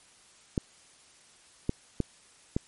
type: clicks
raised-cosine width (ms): 3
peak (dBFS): -13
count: 4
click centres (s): 0.578 / 1.694 / 2.003 / 2.565
effects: white hiss -58 dBFS RMS until 2.67 s + MP3 48 kbps